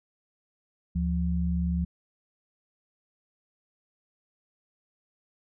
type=tone pair together; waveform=sine; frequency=73.42 / 174.62 Hz; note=D2 / F3; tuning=0 / 0 cents; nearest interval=octave + minor third; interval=1500 cents; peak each=-27 dBFS; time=0.95-1.85 s; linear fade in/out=10 ms; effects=none